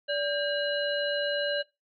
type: harmonic tone with a mistuned harmonic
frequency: 579 Hz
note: D5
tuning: 25 cents flat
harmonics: 1 / 3 / 5 / 7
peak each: -28 / -33 / -35 / -36 dBFS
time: 0.08-1.63 s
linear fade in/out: 20 ms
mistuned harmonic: 3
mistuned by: -140 cents
effects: noise-tail reverb RT60 0.2 s tail -18 dB re dry